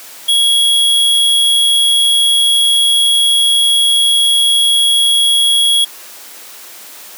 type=tone; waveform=square; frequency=3322 Hz; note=G#7; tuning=in tune; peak=-9 dBFS; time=0.28-5.85 s; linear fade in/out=10 ms; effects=white hiss -34 dBFS RMS until 7.17 s + high-pass 300 Hz 12 dB/octave